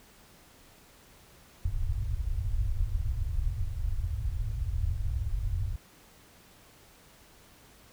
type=low-pass noise; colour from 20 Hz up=pink; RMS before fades=-30 dBFS; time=1.65-5.76 s; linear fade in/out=5 ms; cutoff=110 Hz; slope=48 dB/octave; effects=pink hiss -57 dBFS RMS until 7.92 s